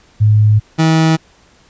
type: tone pair in turn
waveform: sine / 30% pulse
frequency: 106.5 / 160.4 Hz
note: G#2 / E3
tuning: +44 / -47 cents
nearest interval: perfect fifth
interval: 709 cents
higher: second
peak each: -6 dBFS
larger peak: neither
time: 0.2-0.6 / 0.78-1.17 s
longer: first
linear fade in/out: 20 ms
effects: pink hiss -49 dBFS RMS until 1.69 s + resampled to 16000 Hz